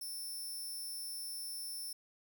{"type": "tone", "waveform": "5% pulse", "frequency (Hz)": 5360, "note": "E8", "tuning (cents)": 28, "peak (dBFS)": -35, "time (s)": [0.01, 1.93], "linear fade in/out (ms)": 5, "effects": ["11-bit"]}